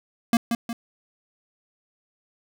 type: tone with echo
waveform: square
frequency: 233.1 Hz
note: A#3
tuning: in tune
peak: -16 dBFS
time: 0.33-0.37 s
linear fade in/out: 2 ms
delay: 180 ms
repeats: 2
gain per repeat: -6 dB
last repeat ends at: 0.73 s
effects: none